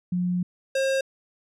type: tone pair in turn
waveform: sine / square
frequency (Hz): 178.9 / 536.1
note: F3 / C5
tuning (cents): +42 / +42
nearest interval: octave + perfect fifth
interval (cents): 1900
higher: second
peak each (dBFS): -22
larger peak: neither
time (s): 0.12-0.43 / 0.75-1.01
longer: first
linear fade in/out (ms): 5
effects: low-pass 9000 Hz 12 dB/octave